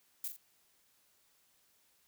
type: noise with echo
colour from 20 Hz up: violet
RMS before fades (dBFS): -38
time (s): 0.24-0.28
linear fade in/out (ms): 2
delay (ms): 42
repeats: 2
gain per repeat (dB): -7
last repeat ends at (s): 0.364
effects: white hiss -71 dBFS RMS until 2.07 s